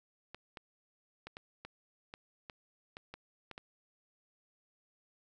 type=clicks; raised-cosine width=0.3 ms; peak=-29 dBFS; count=11; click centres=0.346 / 0.572 / 1.27 / 1.369 / 1.65 / 2.139 / 2.498 / 2.969 / 3.14 / 3.513 / 3.579 s; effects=none